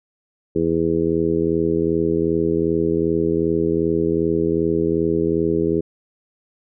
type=harmonic tone; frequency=82.6 Hz; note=E2; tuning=4 cents sharp; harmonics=1 / 2 / 3 / 4 / 5 / 6; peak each=-31 / -25 / -26 / -21 / -20 / -29 dBFS; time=0.55-5.81 s; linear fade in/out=10 ms; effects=none